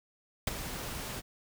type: noise with ADSR envelope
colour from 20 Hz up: pink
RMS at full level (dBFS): -29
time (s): 0.47-1.22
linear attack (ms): 4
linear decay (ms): 20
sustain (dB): -10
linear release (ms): 38
effects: none